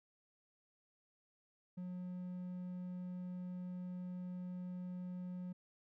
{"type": "tone", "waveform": "triangle", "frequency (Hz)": 180.6, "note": "F#3", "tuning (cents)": -42, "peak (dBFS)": -40, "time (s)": [1.77, 5.53], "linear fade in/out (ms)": 10, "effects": []}